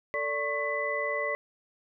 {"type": "tone cluster", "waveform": "sine", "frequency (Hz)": [445.8, 582, 1098, 2000], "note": ["A4", "D5", "C#6", "B6"], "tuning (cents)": [23, -16, -17, 21], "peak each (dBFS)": [-37, -32, -35, -31], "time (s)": [0.14, 1.35], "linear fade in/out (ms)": 0, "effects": []}